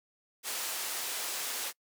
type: band-pass noise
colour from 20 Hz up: white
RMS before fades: -36 dBFS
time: 0.43-1.73 s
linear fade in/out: 50 ms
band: 420 to 13000 Hz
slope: 12 dB/octave
effects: noise-tail reverb RT60 0.1 s tail -26 dB re dry